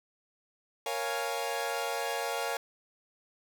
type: chord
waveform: sawtooth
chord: Bb minor seventh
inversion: none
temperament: equal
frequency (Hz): 466.2 / 554.4 / 698.5 / 830.6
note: Bb4 / Db5 / F5 / Ab5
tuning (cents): 0 / 0 / 0 / 0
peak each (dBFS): -33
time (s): 0.86-2.57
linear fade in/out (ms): 2
effects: none